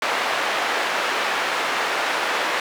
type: band-pass noise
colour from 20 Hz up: white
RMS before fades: -23 dBFS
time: 0.02-2.6 s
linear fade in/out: 2 ms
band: 470 to 2000 Hz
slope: 12 dB/octave
effects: none